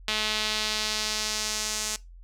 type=tone with band-pass filter sweep; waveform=sawtooth; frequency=214.8 Hz; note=A3; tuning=41 cents flat; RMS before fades=-29 dBFS; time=0.08-1.96 s; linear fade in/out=2 ms; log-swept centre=3500 to 6800 Hz; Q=1.7; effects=noise-tail reverb RT60 0.2 s tail -20 dB re dry + added 43 Hz sine -44 dBFS peak until 2.23 s